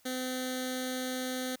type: tone with notch filter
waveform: 10% pulse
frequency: 255.7 Hz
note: C4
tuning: 40 cents flat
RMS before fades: -35 dBFS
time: 0.05-1.56 s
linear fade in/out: 10 ms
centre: 1000 Hz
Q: 0.7
effects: white hiss -65 dBFS RMS until 1.6 s